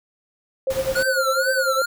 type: tone with tremolo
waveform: sine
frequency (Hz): 530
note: C5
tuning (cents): +22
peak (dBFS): -17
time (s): 0.67-1.82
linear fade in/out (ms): 2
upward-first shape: sine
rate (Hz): 10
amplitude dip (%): 90
type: noise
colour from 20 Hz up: pink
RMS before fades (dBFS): -32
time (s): 0.7-1.03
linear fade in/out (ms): 5
type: tone with vibrato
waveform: square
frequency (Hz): 1432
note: F6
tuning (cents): +43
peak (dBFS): -21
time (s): 0.95-1.86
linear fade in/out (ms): 10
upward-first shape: triangle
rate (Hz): 2.2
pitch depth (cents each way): 150
effects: none